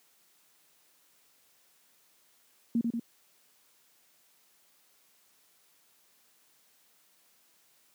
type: tone with echo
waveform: sine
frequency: 233.1 Hz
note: A#3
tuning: in tune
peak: -23 dBFS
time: 2.75-2.81 s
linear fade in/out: 2 ms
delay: 93 ms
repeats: 2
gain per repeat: -3 dB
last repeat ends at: 2.996 s
effects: white hiss -66 dBFS RMS until 7.94 s + high-pass 150 Hz 12 dB/octave

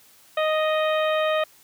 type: harmonic tone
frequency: 622.3 Hz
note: D#5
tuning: in tune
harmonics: 1 / 2 / 3 / 4 / 5 / 6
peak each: -21 / -27 / -31 / -33 / -35 / -37 dBFS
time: 0.37-1.44 s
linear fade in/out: 5 ms
effects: white hiss -54 dBFS RMS until 1.63 s + high-pass 60 Hz 12 dB/octave

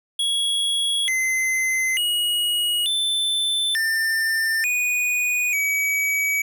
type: tone with pitch steps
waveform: square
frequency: 3334 / 2058 / 2898 / 3531 / 1794 / 2470 / 2274 Hz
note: G#7 / C7 / F#7 / A7 / A6 / D#7 / C#7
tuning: +6 / -29 / -37 / +5 / +33 / -13 / +44 cents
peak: -20 dBFS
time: 0.19-6.42 s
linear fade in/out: 5 ms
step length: 890 ms
effects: none

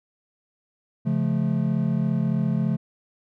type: chord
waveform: triangle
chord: Db augmented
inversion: none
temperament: just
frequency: 138.59 / 173.24 / 216.5 Hz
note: Db3 / F3 / A3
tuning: 0 / -14 / -28 cents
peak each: -23 dBFS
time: 1.05-2.77 s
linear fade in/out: 20 ms
effects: none

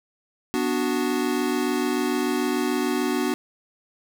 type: chord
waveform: square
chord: B minor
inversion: none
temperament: equal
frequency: 246.9 / 293.7 / 370 Hz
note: B3 / D4 / F#4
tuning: 0 / 0 / 0 cents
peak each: -27 dBFS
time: 0.54-3.34 s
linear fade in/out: 0 ms
effects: none

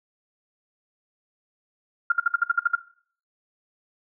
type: tone bursts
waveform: sine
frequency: 1396.9 Hz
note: F6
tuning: in tune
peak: -15 dBFS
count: 9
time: 2.1-2.753 s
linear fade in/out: 5 ms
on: 21 ms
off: 58 ms
effects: noise-tail reverb RT60 0.5 s tail -18 dB re dry

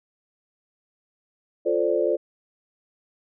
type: chord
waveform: sine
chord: D minor seventh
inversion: first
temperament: equal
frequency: 349.2 / 440 / 523.3 / 587.3 Hz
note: F4 / A4 / C5 / D5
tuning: 0 / 0 / 0 / 0 cents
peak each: -25 dBFS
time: 1.65-2.17 s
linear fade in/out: 20 ms
effects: none

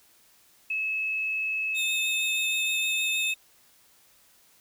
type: tone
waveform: sine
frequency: 2590 Hz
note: E7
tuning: 31 cents flat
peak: -26 dBFS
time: 0.7-3.34 s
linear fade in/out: 5 ms
type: tone with vibrato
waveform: sawtooth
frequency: 3641 Hz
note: A#7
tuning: 41 cents flat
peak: -26 dBFS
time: 1.74-3.35 s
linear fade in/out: 50 ms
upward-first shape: sine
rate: 6.4 Hz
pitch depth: 17 cents each way
effects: white hiss -60 dBFS RMS until 4.6 s

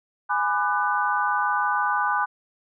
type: chord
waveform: sine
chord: G# half-diminished seventh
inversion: none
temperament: just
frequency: 830.6 / 996.7 / 1196.1 / 1495.1 Hz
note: G#5 / B5 / D6 / F#6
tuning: 0 / +16 / +31 / +18 cents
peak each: -26 dBFS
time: 0.29-2.26 s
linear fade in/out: 20 ms
effects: none

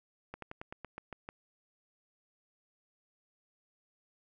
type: slowing click train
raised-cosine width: 0.5 ms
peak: -27 dBFS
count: 9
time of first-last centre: 0.34-1.289 s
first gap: 83 ms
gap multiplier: 1.1
effects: none

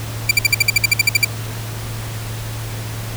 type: tone bursts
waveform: sawtooth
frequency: 2349 Hz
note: D7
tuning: in tune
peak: -5 dBFS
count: 13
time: 0.29-1.248 s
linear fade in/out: 5 ms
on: 22 ms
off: 56 ms
effects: added 111 Hz sine -25 dBFS peak until 3.16 s + pink hiss -31 dBFS RMS until 3.16 s

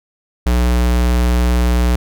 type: tone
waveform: square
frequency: 60.6 Hz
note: B1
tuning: 32 cents flat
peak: -12 dBFS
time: 0.46-1.96 s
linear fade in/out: 5 ms
effects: none

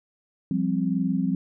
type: chord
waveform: sine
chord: F suspended second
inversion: none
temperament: just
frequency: 174.61 / 196.44 / 261.9 Hz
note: F3 / G3 / C4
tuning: 0 / +4 / +2 cents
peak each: -26 dBFS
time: 0.51-1.35 s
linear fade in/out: 2 ms
effects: none

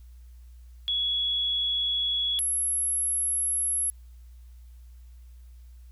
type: tone pair in turn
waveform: sine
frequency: 3366 / 11182 Hz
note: G#7 / F9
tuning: +23 / +1 cents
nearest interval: octave + major sixth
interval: 2078 cents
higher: second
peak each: -24 dBFS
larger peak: neither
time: 0.88-2.39 / 2.39-3.9 s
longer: neither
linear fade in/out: 0 ms
effects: added 60 Hz sine -45 dBFS peak until 5.91 s + white hiss -68 dBFS RMS until 5.91 s

